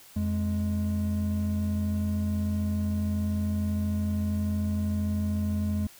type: tone pair together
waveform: triangle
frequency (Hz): 87.31 / 208.9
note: F2 / G#3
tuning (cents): 0 / +10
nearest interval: octave + minor third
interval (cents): 1510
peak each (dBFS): -26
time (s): 0.16-5.87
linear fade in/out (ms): 5
effects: white hiss -52 dBFS RMS until 5.99 s